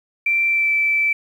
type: tone with pitch glide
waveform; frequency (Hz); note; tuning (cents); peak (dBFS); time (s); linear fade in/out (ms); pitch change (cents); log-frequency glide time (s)
sine; 2349 to 2323; D7 to D7; 0 to -20; -15; 0.26-1.13; 5; -20; 0.46-0.71
effects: 8-bit